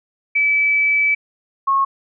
sine tone pair in turn, 2302 / 1090.8 Hz, D7 / C#6, -35 / -28 cents, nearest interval octave + minor second, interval 1293 cents, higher first, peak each -13 dBFS, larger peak neither, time 0.35-1.15 / 1.67-1.85 s, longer first, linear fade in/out 10 ms, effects none

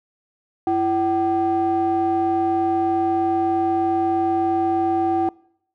triangle ring-modulated tone, 214.2 Hz, A3, 46 cents flat, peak -12 dBFS, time 0.67-5.29 s, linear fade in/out 2 ms, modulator 550 Hz, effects noise-tail reverb RT60 0.7 s tail -24 dB re dry

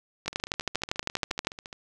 two click trains, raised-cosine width 0.2 ms, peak -22 / -9 dBFS, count 22 / 16, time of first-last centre 0.26-1.729 / 0.28-1.47 s, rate 14.3 / 12.6 Hz, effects none

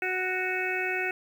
harmonic tone, 370 Hz, F#4, in tune, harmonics 1 / 2 / 4 / 5 / 6 / 7, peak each -33 / -36 / -33 / -35 / -34 / -33 dBFS, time 0.02-1.11 s, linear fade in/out 2 ms, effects 9-bit

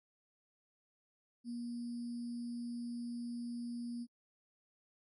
sine tone with sample-and-hold, 238.2 Hz, A#3, 38 cents sharp, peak -39 dBFS, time 1.44-4.07 s, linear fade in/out 50 ms, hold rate 4900 Hz, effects AAC 32 kbps

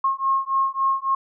sine beating tone pair, 1077 / 1080.6 Hz, C6 / C#6, +50 / -44 cents, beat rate 3.6 Hz, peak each -22 / -22 dBFS, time 0.04-1.15 s, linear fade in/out 5 ms, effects none

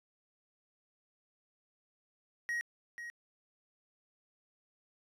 triangle tone with echo, 1890 Hz, A#6, 23 cents sharp, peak -31 dBFS, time 2.49-2.61 s, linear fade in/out 0 ms, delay 490 ms, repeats 1, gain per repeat -9 dB, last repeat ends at 3.1 s, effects resampled to 32000 Hz

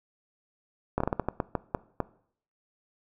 slowing click train, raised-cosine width 1 ms, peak -12 dBFS, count 11, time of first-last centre 0.98-2.003 s, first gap 24 ms, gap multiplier 1.3, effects noise-tail reverb RT60 0.6 s tail -20 dB re dry

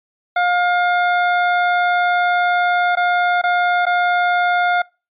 25% pulse tone with dropouts, 710 Hz, F5, 28 cents sharp, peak -10 dBFS, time 0.36-4.82 s, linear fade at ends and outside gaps 5 ms, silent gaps 2.954-2.97 / 3.416-3.437 / 3.855-3.865 s, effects noise-tail reverb RT60 0.3 s tail -25 dB re dry + resampled to 8000 Hz

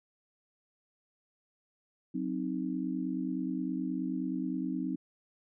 sine chord, C diminished, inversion second, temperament equal, 185 / 261.6 / 311.1 Hz, Gb3 / C4 / Eb4, 0 / 0 / 0 cents, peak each -37 / -34 / -36 dBFS, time 2.14-4.96 s, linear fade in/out 10 ms, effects none

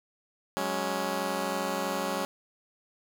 10% pulse chord, F# suspended second, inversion none, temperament just, 185 / 208.1 / 277.5 Hz, F#3 / G#3 / C#4, 0 / +4 / +2 cents, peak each -26 dBFS, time 0.57-2.25 s, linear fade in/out 0 ms, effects none

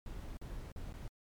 brown noise with dropouts, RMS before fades -44 dBFS, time 0.06-1.08 s, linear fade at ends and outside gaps 1 ms, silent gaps 0.371-0.414 / 0.718-0.76 / 0.926-0.939 s, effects MP3 96 kbps

